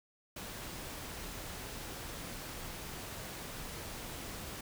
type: noise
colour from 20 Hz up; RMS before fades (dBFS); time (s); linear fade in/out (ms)
pink; -44; 0.36-4.61; 5
effects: none